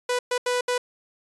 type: tone bursts at uneven times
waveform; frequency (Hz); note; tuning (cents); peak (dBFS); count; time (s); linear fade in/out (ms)
sawtooth; 493.9; B4; 0; -18; 4; 0.09-0.19 / 0.31-0.38 / 0.46-0.61 / 0.68-0.78; 5
effects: resampled to 24000 Hz

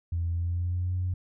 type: tone with pitch glide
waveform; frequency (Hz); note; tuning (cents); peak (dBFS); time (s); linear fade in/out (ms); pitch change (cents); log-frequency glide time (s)
sine; 84.8 to 90.89; E2 to F#2; +50 to -30; -25; 0.12-1.14; 5; +120; 0.31-0.93
effects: tanh soft clip ceiling -21 dBFS

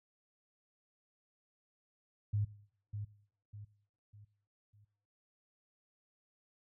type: tone with echo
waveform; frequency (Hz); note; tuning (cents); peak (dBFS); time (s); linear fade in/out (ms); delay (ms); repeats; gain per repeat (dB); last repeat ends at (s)
sine; 103.83; G#2; 0; -30; 2.33-2.45; 10; 600; 4; -8; 4.85
effects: noise-tail reverb RT60 0.6 s tail -18 dB re dry

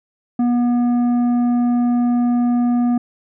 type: tone with tanh clipping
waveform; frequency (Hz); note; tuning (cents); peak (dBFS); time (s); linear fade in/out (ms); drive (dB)
sine; 241.9; B3; -36; -15; 0.39-2.98; 5; 8
effects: none

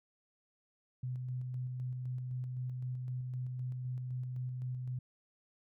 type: tone with tremolo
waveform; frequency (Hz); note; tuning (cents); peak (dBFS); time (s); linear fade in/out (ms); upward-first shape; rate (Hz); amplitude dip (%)
sine; 126.4; B2; +41; -35; 1.03-4.99; 5; square; 3.9; 25
effects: none

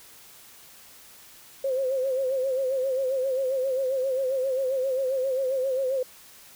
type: tone with vibrato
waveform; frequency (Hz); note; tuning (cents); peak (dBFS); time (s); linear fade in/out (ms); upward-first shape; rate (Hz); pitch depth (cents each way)
sine; 526; C5; +9; -23; 1.64-6.03; 5; sine; 7.5; 69
effects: white hiss -50 dBFS RMS until 6.55 s

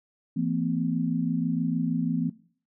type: tone cluster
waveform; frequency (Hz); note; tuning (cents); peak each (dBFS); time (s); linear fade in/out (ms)
sine; 167.5 / 228.7 / 255; E3 / A#3 / C4; +28 / -33 / -44; -28; 0.36-2.3; 10
effects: noise-tail reverb RT60 0.5 s tail -19 dB re dry

